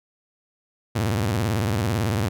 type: tone with vibrato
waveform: sawtooth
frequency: 105.4 Hz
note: G#2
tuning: 26 cents sharp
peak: -17 dBFS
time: 0.95-2.29 s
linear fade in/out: 10 ms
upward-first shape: square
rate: 18 Hz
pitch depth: 210 cents each way
effects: none